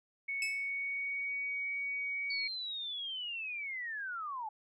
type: tone with pitch glide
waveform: sine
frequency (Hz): 2217 to 2251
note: C#7 to C#7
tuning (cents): 0 to +26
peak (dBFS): -34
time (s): 0.28-2.48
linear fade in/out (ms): 10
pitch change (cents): +26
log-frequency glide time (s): 0.42-1.41
type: tone with exponential decay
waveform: sawtooth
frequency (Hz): 2602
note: E7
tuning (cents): -23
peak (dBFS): -28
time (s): 0.42-0.7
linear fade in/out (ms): 2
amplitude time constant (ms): 60
type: linear sweep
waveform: sine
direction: down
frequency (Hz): 4500 to 830.6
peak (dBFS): -37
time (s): 2.3-4.49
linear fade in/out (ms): 5
effects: resampled to 22050 Hz

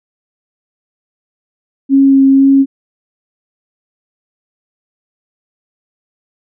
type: tone with vibrato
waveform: sine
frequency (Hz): 271.6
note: C#4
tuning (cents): -35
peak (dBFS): -4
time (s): 1.89-2.66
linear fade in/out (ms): 50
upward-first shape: sine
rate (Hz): 2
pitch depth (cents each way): 12
effects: none

